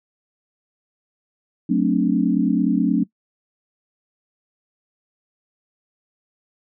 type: chord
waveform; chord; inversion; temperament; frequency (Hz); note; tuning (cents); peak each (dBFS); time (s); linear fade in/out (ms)
sine; D dominant seventh; first; just; 183.54 / 220.2 / 264.3 / 293.7; F#3 / A3 / C4 / D4; -14 / +2 / +18 / 0; -21; 1.69-3.04; 10
effects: noise-tail reverb RT60 0.1 s tail -21 dB re dry